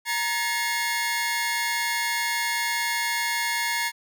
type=tone cluster; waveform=sawtooth; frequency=935 / 1708 / 2156 Hz; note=A#5 / G#6 / C#7; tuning=+5 / +48 / -49 cents; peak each=-25 / -26 / -24 dBFS; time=0.05-3.92 s; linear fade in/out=50 ms; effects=none